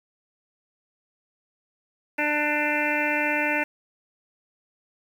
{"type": "harmonic tone", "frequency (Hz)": 297.4, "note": "D4", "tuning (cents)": 22, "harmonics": [1, 2, 3, 5, 6, 7, 8, 9], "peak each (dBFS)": [-30, -30, -30, -30, -30, -30, -30, -30], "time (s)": [2.18, 3.64], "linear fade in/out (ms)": 10, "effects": ["8-bit"]}